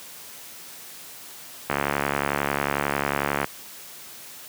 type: click train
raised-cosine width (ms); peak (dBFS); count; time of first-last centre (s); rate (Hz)
0.5; -7; 125; 1.7-3.444; 71.1
effects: white hiss -42 dBFS RMS until 4.48 s + high-pass 100 Hz 12 dB/octave